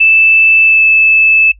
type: tone with pitch glide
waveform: sine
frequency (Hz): 2637 to 2620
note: E7 to E7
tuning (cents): 0 to -11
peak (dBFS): -4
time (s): 0-1.52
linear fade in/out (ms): 10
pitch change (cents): -11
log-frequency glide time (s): 0.63-0.83
effects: noise-tail reverb RT60 0.1 s tail -20 dB re dry + added 50 Hz sine -37 dBFS peak until 1.59 s